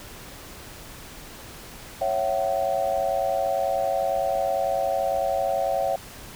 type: tone cluster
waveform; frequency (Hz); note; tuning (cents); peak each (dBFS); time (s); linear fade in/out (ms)
sine; 551 / 669 / 760; C#5 / E5 / F#5; -11 / +25 / +46; -26; 2.01-5.96; 5
effects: pink hiss -42 dBFS RMS until 6.35 s